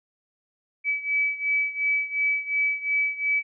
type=beating tone pair; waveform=sine; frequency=2291 / 2293.8 Hz; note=D7 / D7; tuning=-44 / -41 cents; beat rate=2.8 Hz; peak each=-24 / -27 dBFS; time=0.84-3.43 s; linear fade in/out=50 ms; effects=none